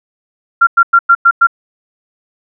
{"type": "tone bursts", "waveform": "sine", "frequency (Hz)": 1380, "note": "F6", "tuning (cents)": -21, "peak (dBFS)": -3, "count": 6, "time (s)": [0.61, 1.471], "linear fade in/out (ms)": 10, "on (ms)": 61, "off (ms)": 99, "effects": []}